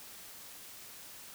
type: silence
effects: white hiss -50 dBFS RMS until 1.34 s